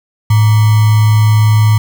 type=tone with sample-and-hold; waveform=sine; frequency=107.8 Hz; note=A2; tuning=35 cents flat; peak=-5 dBFS; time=0.3-1.78 s; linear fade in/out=5 ms; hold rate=1050 Hz; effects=none